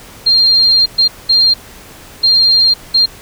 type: tone bursts at uneven times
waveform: sine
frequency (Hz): 4196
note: C8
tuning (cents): +4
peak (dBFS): -6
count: 5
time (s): 0.26-0.86 / 0.98-1.08 / 1.29-1.54 / 2.23-2.74 / 2.94-3.06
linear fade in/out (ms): 10
effects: pink hiss -36 dBFS RMS until 3.21 s